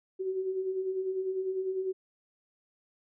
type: beating tone pair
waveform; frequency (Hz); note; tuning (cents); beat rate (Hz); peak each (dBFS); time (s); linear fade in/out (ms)
sine; 368.4 / 378.4; F#4 / F#4; -7 / +39; 10; -39 / -30; 0.19-1.93; 20
effects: none